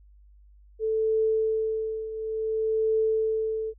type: tone with tremolo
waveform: sine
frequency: 440 Hz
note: A4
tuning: in tune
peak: -20 dBFS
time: 0.79-3.74 s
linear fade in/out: 50 ms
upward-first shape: triangle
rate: 0.57 Hz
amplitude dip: 75%
effects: added 50 Hz sine -51 dBFS peak until 3.78 s